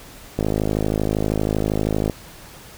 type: click train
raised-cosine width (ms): 2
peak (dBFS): -7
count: 91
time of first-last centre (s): 0.39-2.098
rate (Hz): 52.7
effects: pink hiss -42 dBFS RMS until 2.77 s